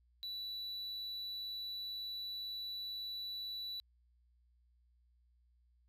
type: tone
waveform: triangle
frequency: 3951 Hz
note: B7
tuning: in tune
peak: -39 dBFS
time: 0.23-3.8 s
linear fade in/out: 0 ms
effects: added 60 Hz sine -68 dBFS peak until 5.88 s